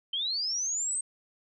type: linear sweep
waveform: sine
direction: up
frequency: 3061 to 8430 Hz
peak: -28 dBFS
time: 0.13-1.01 s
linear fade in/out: 5 ms
effects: none